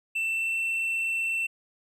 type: tone with pitch glide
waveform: triangle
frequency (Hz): 2673 to 2688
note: E7 to E7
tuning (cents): +23 to +33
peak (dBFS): -24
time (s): 0.15-1.47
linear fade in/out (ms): 10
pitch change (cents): +10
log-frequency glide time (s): 0.28-0.62
effects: none